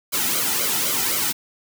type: noise with flanger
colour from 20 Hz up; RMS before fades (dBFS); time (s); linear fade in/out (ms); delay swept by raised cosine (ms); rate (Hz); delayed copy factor
white; -22; 0.12-1.33; 20; 1.1 to 1.85; 3.9; -0.75
effects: none